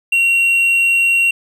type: tone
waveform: triangle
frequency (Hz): 2745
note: F7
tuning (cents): -31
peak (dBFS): -9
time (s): 0.12-1.31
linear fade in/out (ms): 5
effects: none